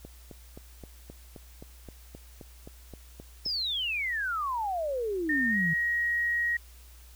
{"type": "click train", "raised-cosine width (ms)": 2, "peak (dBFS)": -30, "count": 14, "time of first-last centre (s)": [0.05, 3.462], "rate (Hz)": 3.81}
{"type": "exponential sweep", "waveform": "sine", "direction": "down", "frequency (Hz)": [5350, 155.56], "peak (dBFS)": -28, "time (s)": [3.45, 5.74], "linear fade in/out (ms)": 10}
{"type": "tone with pitch glide", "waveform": "sine", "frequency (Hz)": [1826, 1892.6], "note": ["A#6", "A#6"], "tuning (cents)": [-36, 26], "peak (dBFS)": -25, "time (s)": [5.29, 6.57], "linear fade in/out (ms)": 5, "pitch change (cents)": 62, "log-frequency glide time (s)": [5.49, 5.57]}
{"effects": ["added 60 Hz sine -49 dBFS peak until 7.15 s", "white hiss -57 dBFS RMS until 7.15 s"]}